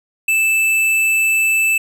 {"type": "tone with tanh clipping", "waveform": "sine", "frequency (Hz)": 2637, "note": "E7", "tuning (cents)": 0, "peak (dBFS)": -14, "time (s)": [0.28, 1.78], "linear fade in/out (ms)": 5, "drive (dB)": 15, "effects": []}